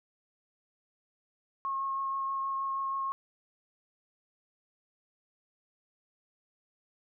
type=tone with vibrato; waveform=sine; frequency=1084 Hz; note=C#6; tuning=39 cents flat; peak=-30 dBFS; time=1.65-3.12 s; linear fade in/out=0 ms; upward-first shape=triangle; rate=6.3 Hz; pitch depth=12 cents each way; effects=none